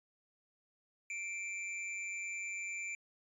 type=tone with amplitude modulation; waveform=square; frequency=2349 Hz; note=D7; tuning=in tune; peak=-37 dBFS; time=1.1-2.95 s; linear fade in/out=2 ms; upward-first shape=sine; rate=191 Hz; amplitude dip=50%; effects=resampled to 24000 Hz